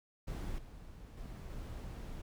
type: noise with level steps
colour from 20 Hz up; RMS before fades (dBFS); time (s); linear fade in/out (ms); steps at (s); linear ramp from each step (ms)
brown; -40 / -51 / -46 / -44; 0.27-2.22; 10; 0.58 / 1.17 / 1.5; 5
effects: none